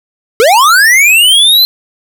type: linear sweep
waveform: square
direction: up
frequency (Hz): 416.4 to 4129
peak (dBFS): -4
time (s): 0.4-1.65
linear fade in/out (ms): 0
effects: none